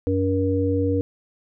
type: harmonic tone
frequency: 94.9 Hz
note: F#2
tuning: 44 cents sharp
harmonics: 1 / 3 / 5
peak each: -23 / -23 / -23 dBFS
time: 0.07-1.01 s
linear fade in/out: 0 ms
effects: none